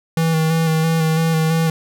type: tone with vibrato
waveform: square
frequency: 161.3 Hz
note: E3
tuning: 37 cents flat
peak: -15 dBFS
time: 0.17-1.7 s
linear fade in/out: 2 ms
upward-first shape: square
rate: 3 Hz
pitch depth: 21 cents each way
effects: none